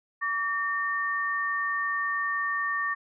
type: tone pair together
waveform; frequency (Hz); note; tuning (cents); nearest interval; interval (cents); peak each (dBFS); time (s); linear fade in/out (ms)
sine; 1148 / 1822.3; D6 / A#6; -40 / -40; minor sixth; 800; -29 / -28; 0.21-2.95; 20
effects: none